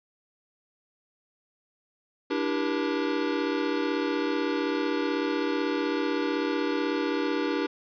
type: chord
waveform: square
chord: E half-diminished seventh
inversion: third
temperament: equal with one note detuned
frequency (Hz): 293.7 / 329.6 / 392 / 477.3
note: D4 / E4 / G4 / Bb4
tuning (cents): 0 / 0 / 0 / +41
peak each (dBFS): -30 / -33 / -32 / -33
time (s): 2.3-7.67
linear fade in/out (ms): 10
effects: resampled to 11025 Hz + 10-bit